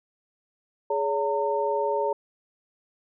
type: tone cluster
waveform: sine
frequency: 417.4 / 565 / 912 Hz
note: G#4 / C#5 / A#5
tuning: +9 / +33 / -38 cents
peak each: -27 dBFS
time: 0.9-2.13 s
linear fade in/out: 5 ms
effects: none